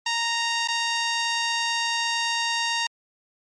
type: tone with dropouts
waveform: 10% pulse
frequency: 929 Hz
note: A#5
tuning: 6 cents flat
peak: -14 dBFS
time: 0.06-2.87 s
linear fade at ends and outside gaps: 5 ms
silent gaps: 0.676-0.684 s
effects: MP3 48 kbps